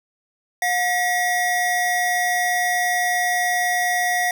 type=tone pair together; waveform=square; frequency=718.8 / 1919 Hz; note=F5 / A#6; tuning=+50 / +50 cents; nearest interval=octave + perfect fourth; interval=1700 cents; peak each=-22 dBFS; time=0.62-4.31 s; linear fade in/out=2 ms; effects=none